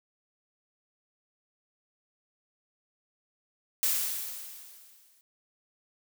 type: noise with exponential decay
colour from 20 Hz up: blue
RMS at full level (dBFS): -25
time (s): 3.83-5.21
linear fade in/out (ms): 0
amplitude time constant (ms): 300
effects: none